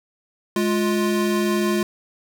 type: tone pair together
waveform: square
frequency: 209.6 / 351.4 Hz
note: G#3 / F4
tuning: +16 / +11 cents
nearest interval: major sixth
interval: 895 cents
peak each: -22 / -22 dBFS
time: 0.56-1.83 s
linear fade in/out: 2 ms
effects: 9-bit